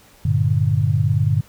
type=chord; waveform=sine; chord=G minor; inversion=none; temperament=equal; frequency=98 / 116.54 / 146.83 Hz; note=G2 / Bb2 / D3; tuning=0 / 0 / 0 cents; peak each=-19 dBFS; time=0.25-1.41 s; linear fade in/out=5 ms; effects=pink hiss -50 dBFS RMS until 1.48 s